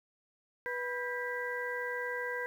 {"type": "harmonic tone with a mistuned harmonic", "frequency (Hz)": 490.9, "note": "B4", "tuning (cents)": -10, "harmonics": [1, 2, 3, 4], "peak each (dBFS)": [-38, -42, -38, -40], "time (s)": [0.66, 2.46], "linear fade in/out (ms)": 0, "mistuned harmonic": 3, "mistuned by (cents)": 140, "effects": ["10-bit"]}